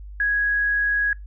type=tone; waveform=sine; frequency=1661.2 Hz; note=G#6; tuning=in tune; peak=-18 dBFS; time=0.2-1.13 s; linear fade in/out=2 ms; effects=noise-tail reverb RT60 0.2 s tail -25 dB re dry + added 50 Hz sine -35 dBFS peak until 1.26 s